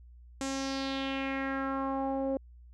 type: tone with low-pass filter sweep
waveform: sawtooth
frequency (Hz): 270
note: C#4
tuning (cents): -45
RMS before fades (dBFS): -33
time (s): 0.41-2.37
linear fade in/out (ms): 0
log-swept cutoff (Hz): 7700 to 540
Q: 3.1
effects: added 60 Hz sine -50 dBFS peak until 2.73 s